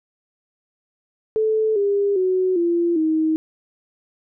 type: tone with pitch steps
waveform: sine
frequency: 436.6 / 402.7 / 371.4 / 342.5 / 315.9 Hz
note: A4 / G4 / F#4 / F4 / D#4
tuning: -13 / +47 / +7 / -34 / +26 cents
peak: -16 dBFS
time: 1.36-3.36 s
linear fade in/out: 0 ms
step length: 400 ms
effects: none